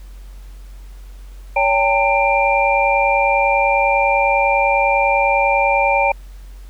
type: tone cluster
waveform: sine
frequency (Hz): 563 / 795 / 905 / 2377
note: C#5 / G5 / A5 / D7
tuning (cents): +27 / +24 / +48 / +20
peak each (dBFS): -18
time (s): 1.56-6.12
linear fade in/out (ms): 5
effects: added 46 Hz sine -33 dBFS peak until 6.69 s + pink hiss -51 dBFS RMS until 6.69 s